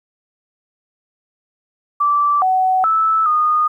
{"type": "tone with pitch steps", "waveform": "sine", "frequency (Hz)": [1165, 749, 1311, 1229], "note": ["D6", "F#5", "E6", "D#6"], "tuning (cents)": [-14, 21, -10, -22], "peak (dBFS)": -12, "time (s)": [2, 3.68], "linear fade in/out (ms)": 10, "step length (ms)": 420, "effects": ["9-bit"]}